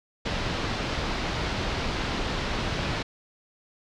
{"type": "low-pass noise", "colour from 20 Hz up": "pink", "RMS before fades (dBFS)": -29, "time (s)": [0.25, 3.03], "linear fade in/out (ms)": 10, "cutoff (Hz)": 4900, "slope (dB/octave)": 24, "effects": []}